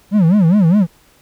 triangle tone with vibrato, 185 Hz, F#3, in tune, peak -6 dBFS, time 0.11-0.87 s, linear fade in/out 50 ms, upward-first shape sine, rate 4.9 Hz, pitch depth 250 cents each way, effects pink hiss -51 dBFS RMS until 1.21 s

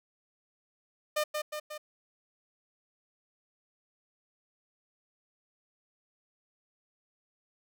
sawtooth tone with echo, 605 Hz, D#5, 49 cents flat, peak -23 dBFS, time 1.16-1.24 s, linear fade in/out 10 ms, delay 180 ms, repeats 3, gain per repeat -4 dB, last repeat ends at 1.78 s, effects none

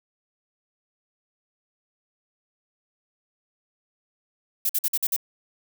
violet noise bursts, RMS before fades -23 dBFS, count 6, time 4.65-5.164 s, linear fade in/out 5 ms, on 44 ms, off 50 ms, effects none

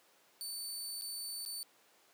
20% pulse tone with dropouts, 4525 Hz, C#8, 35 cents sharp, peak -34 dBFS, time 0.41-1.63 s, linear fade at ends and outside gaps 0 ms, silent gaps 1.012-1.02 / 1.451-1.461 s, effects pink hiss -66 dBFS RMS until 2.13 s + high-pass 400 Hz 12 dB/octave

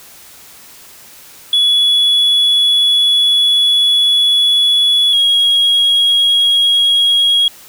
sine tone pair in turn, 3396 / 3297 Hz, G#7 / G#7, +38 / -13 cents, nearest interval minor second, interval 51 cents, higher first, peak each -6 dBFS, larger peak neither, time 1.53-5.13 / 5.13-7.48 s, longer first, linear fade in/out 2 ms, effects tanh soft clip ceiling -7 dBFS + white hiss -39 dBFS RMS until 7.68 s

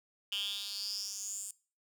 10% pulse tone with high-pass filter sweep, 201.5 Hz, G3, 48 cents sharp, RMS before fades -39 dBFS, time 0.32-1.51 s, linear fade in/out 2 ms, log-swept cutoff 3000 to 8200 Hz, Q 8.1, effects noise-tail reverb RT60 0.4 s tail -22 dB re dry

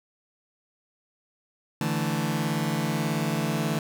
sawtooth chord, D suspended second, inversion none, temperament just, 146.83 / 165.19 / 220.2 Hz, D3 / E3 / A3, 0 / +4 / +2 cents, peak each -25 dBFS, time 1.81-3.79 s, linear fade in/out 2 ms, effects 9-bit

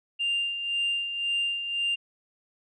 sine tone with tremolo, 2794 Hz, F7, in tune, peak -22 dBFS, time 0.19-1.96 s, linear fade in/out 20 ms, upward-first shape sine, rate 1.9 Hz, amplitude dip 60%, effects tanh soft clip ceiling -21 dBFS

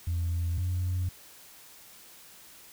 sine tone pair in turn, 85.1 / 90.16 Hz, F2 / F#2, -44 / -44 cents, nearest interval minor second, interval 100 cents, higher second, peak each -25 dBFS, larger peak neither, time 0.07-0.58 / 0.58-1.09 s, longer neither, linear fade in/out 5 ms, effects tanh soft clip ceiling -24 dBFS + white hiss -52 dBFS RMS until 2.72 s

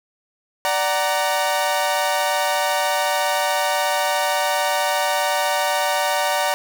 sawtooth chord, D augmented, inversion none, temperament equal with one note detuned, 587.3 / 748.6 / 932.3 Hz, D5 / F#5 / A#5, 0 / +20 / 0 cents, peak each -19 dBFS, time 0.65-6.54 s, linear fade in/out 0 ms, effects none

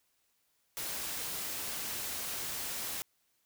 white noise, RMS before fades -38 dBFS, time 0.77-3.02 s, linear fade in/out 0 ms, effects white hiss -75 dBFS RMS until 3.45 s

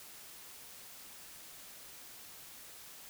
silence, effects white hiss -52 dBFS RMS until 3.09 s

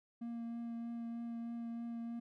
triangle tone with vibrato, 233.1 Hz, A#3, in tune, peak -38 dBFS, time 0.21-2.2 s, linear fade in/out 10 ms, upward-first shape triangle, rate 3.2 Hz, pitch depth 13 cents each way, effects none

